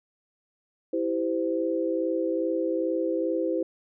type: chord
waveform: sine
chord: C major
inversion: first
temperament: equal with one note detuned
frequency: 329.6 / 392 / 515.5 Hz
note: E4 / G4 / C5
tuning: 0 / 0 / -26 cents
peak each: -27 / -31 / -28 dBFS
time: 0.93-3.63 s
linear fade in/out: 5 ms
effects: none